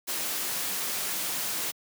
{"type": "noise", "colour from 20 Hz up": "white", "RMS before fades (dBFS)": -31, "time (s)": [0.07, 1.72], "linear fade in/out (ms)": 20, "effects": ["high-pass 150 Hz 12 dB/octave"]}